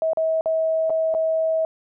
sine tone with dropouts, 643 Hz, E5, 43 cents flat, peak -18 dBFS, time 0.02-1.65 s, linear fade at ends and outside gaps 1 ms, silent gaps 0.133-0.172 / 0.41-0.458 / 0.897-0.903 / 1.141-1.148 s, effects none

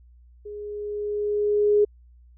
sine tone with level ramp, 415.3 Hz, G#4, in tune, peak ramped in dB -34 to -14 dBFS, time 0.45-1.85 s, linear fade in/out 10 ms, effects added 60 Hz sine -49 dBFS peak until 2.37 s

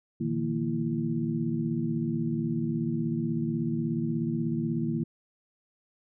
sine tone cluster, 118.7 / 154.3 / 170.7 / 230.9 / 333.6 Hz, A#2 / D#3 / F3 / A#3 / E4, +32 / -14 / -39 / -16 / +21 cents, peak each -38 / -31 / -36 / -30 / -34 dBFS, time 0.2-5.04 s, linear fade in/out 10 ms, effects none

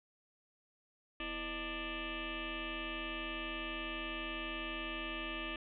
sine tone with frequency modulation, 1480 Hz, F#6, in tune, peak -38 dBFS, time 1.2-5.56 s, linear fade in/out 2 ms, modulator 288 Hz, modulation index 5.5, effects none

